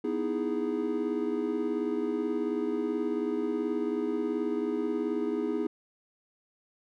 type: chord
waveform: triangle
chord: E major seventh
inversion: second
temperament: equal with one note detuned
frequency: 246.9 / 311.1 / 329.6 / 413.9 Hz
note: B3 / D#4 / E4 / G#4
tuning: 0 / 0 / 0 / -6 cents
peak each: -32 / -31 / -33 / -30 dBFS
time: 0.04-5.67 s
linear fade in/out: 5 ms
effects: none